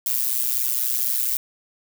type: noise with amplitude modulation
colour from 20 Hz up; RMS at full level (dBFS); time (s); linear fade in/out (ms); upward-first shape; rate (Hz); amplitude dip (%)
violet; -19; 0.06-1.37; 2; sine; 124; 90
effects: none